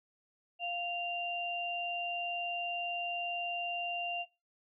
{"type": "tone pair together", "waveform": "sine", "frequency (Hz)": [700, 2781], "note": ["F5", "F7"], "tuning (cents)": [4, -8], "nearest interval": "2 octaves", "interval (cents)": 2388, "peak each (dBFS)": [-37, -35], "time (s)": [0.59, 4.26], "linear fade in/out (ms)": 50, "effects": ["noise-tail reverb RT60 0.3 s tail -24 dB re dry"]}